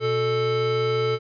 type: tone pair together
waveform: square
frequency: 121.91 / 440 Hz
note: B2 / A4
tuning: -22 / 0 cents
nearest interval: octave + minor seventh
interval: 2222 cents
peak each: -28 / -22 dBFS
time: 0-1.19 s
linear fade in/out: 50 ms
effects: resampled to 11025 Hz